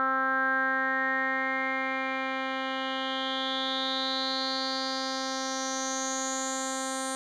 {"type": "tone with low-pass filter sweep", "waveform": "10% pulse", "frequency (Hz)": 264.4, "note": "C4", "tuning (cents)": 18, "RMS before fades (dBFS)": -30, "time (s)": [0, 7.15], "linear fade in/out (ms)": 0, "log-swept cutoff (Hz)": [1400, 8500], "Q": 7.1, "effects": []}